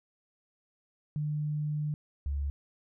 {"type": "tone pair in turn", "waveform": "sine", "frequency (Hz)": [150, 70.79], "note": ["D3", "C#2"], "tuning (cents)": [37, 37], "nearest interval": "octave + minor second", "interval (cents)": 1300, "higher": "first", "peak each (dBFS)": [-29, -29], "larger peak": "neither", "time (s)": [[1.16, 1.94], [2.26, 2.5]], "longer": "first", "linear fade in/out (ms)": 0, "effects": []}